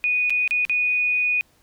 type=tone with dropouts; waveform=sine; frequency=2474 Hz; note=D#7; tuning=10 cents flat; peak=-18 dBFS; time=0.04-1.41 s; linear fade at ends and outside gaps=0 ms; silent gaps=0.297-0.304 / 0.477-0.509 / 0.651-0.696 s; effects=pink hiss -60 dBFS RMS until 1.62 s

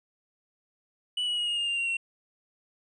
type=tone with pitch steps; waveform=triangle; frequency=2958 / 2924 / 2890 / 2857 / 2824 / 2792 / 2760 / 2728 Hz; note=F#7 / F#7 / F#7 / F7 / F7 / F7 / F7 / F7; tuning=-1 / -21 / -41 / +39 / +19 / -1 / -21 / -41 cents; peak=-25 dBFS; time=1.17-1.97 s; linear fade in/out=5 ms; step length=100 ms; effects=resampled to 22050 Hz

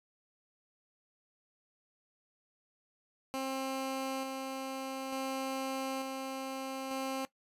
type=tone with tremolo; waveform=15% pulse; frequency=266 Hz; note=C4; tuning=29 cents sharp; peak=-28 dBFS; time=3.34-7.25 s; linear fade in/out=0 ms; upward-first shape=square; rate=0.56 Hz; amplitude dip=30%; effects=noise-tail reverb RT60 0.1 s tail -18 dB re dry + resampled to 32000 Hz

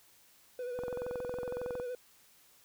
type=tone with vibrato; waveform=triangle; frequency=493.9 Hz; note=B4; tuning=in tune; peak=-34 dBFS; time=0.59-1.95 s; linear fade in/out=2 ms; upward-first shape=sine; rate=13 Hz; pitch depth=41 cents each way
type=click train; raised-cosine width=1 ms; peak=-27 dBFS; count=23; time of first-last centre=0.79-1.799 s; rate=21.8 Hz
effects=white hiss -63 dBFS RMS until 2.64 s

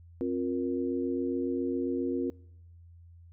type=tone cluster; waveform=sine; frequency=266.1 / 353.5 / 469 Hz; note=C4 / F4 / A#4; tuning=+29 / +21 / +11 cents; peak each=-31 / -32 / -35 dBFS; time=0.21-2.3 s; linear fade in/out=0 ms; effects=noise-tail reverb RT60 0.9 s tail -26 dB re dry + added 85 Hz sine -50 dBFS peak until 3.32 s

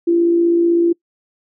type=tone with amplitude modulation; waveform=sine; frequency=340.7 Hz; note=F4; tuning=43 cents flat; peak=-9 dBFS; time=0.07-0.93 s; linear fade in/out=10 ms; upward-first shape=sine; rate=55.9 Hz; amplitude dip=35%; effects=noise-tail reverb RT60 0.1 s tail -25 dB re dry

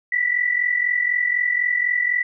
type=tone pair together; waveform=sine; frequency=1931.5 / 1975.5 Hz; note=B6 / B6; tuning=-39 / 0 cents; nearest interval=unison; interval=39 cents; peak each=-23 / -19 dBFS; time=0.12-2.23 s; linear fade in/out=5 ms; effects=none

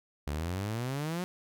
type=exponential sweep; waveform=sawtooth; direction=up; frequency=69.9 to 185.3 Hz; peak=-28 dBFS; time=0.27-1.24 s; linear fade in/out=0 ms; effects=none

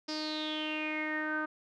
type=tone with low-pass filter sweep; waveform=sawtooth; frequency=308.1 Hz; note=D#4; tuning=17 cents flat; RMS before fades=-35 dBFS; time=0.08-1.46 s; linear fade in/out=10 ms; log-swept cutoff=5100 to 1400 Hz; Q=9.2; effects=none

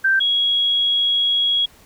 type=tone pair in turn; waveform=sine; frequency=1566 / 3318 Hz; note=G6 / G#7; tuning=-2 / -2 cents; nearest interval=octave + minor second; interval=1300 cents; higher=second; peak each=-13 / -15 dBFS; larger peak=first; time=0.04-0.2 / 0.2-1.66 s; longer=second; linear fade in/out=10 ms; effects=pink hiss -50 dBFS RMS until 1.85 s

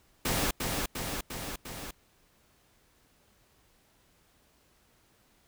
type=noise with echo; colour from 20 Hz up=pink; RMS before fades=-29 dBFS; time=0.25-0.51 s; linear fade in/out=5 ms; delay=350 ms; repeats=4; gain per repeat=-3 dB; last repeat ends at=1.91 s; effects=pink hiss -66 dBFS RMS until 5.47 s

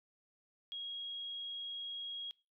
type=tone; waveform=sine; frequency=3290 Hz; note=G#7; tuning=17 cents flat; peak=-40 dBFS; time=0.72-2.31 s; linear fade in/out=0 ms; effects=noise-tail reverb RT60 0.3 s tail -21 dB re dry

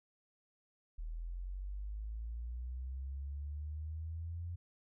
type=linear sweep; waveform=sine; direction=up; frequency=38.89 to 87.31 Hz; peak=-39 dBFS; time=0.98-4.56 s; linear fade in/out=10 ms; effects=none

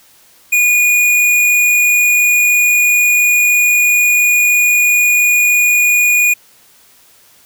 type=tone; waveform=square; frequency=2449 Hz; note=D#7; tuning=28 cents flat; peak=-9 dBFS; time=0.52-6.34 s; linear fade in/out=10 ms; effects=white hiss -47 dBFS RMS until 7.45 s

